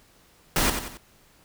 pink noise with echo, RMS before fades -22 dBFS, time 0.56-0.7 s, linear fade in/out 2 ms, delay 91 ms, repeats 3, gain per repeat -7 dB, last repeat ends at 0.973 s, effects pink hiss -58 dBFS RMS until 1.44 s

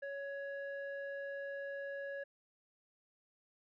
square tone with low-pass filter, 558 Hz, C#5, 11 cents sharp, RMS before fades -43 dBFS, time 0.02-2.24 s, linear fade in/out 10 ms, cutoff 1400 Hz, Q 7.1, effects none

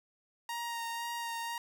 sawtooth tone with vibrato, 934 Hz, A#5, 3 cents sharp, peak -32 dBFS, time 0.49-1.58 s, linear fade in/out 2 ms, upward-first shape sine, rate 2 Hz, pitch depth 16 cents each way, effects none

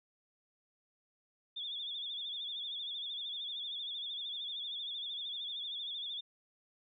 sine tone with vibrato, 3476 Hz, A7, 22 cents flat, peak -38 dBFS, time 1.56-6.21 s, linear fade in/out 10 ms, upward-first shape sine, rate 13 Hz, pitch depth 81 cents each way, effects none

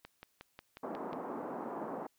click train, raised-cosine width 0.3 ms, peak -31 dBFS, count 7, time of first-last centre 0.05-1.131 s, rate 5.55 Hz
pink band-pass noise, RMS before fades -41 dBFS, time 0.83-2.07 s, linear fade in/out 5 ms, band 230 to 1100 Hz, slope 24 dB/octave
effects white hiss -75 dBFS RMS until 2.18 s

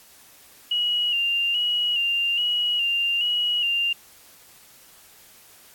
sine tone with vibrato, 2850 Hz, F7, 34 cents sharp, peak -20 dBFS, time 0.71-3.93 s, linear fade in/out 5 ms, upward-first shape square, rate 1.2 Hz, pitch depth 36 cents each way, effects white hiss -51 dBFS RMS until 5.74 s + AAC 64 kbps

